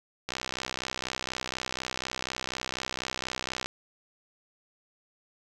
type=click train; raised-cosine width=0.2 ms; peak=-14 dBFS; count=217; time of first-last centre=0.29-3.66 s; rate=64.1 Hz; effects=none